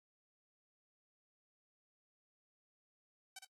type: tone with echo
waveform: 5% pulse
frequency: 765 Hz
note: G5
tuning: 42 cents flat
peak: -36 dBFS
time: 3.36-3.39 s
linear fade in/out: 5 ms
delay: 60 ms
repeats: 1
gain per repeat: -4 dB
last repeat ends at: 3.45 s
effects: noise-tail reverb RT60 0.1 s tail -23 dB re dry + AAC 64 kbps